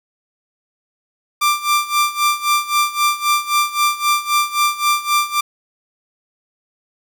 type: tone with tremolo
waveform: sawtooth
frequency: 1183 Hz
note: D6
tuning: 12 cents sharp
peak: -8 dBFS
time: 1.41-5.41 s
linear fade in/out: 10 ms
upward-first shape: sine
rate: 3.8 Hz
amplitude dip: 85%
effects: 7-bit